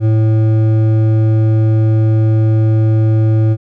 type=tone with hard clipping; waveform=sine; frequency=110 Hz; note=A2; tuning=in tune; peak=-10 dBFS; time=0-3.57 s; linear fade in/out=50 ms; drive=9 dB; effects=none